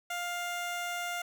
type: tone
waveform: 15% pulse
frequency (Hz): 702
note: F5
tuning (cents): +9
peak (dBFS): -27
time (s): 0.1-1.22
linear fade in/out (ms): 5
effects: none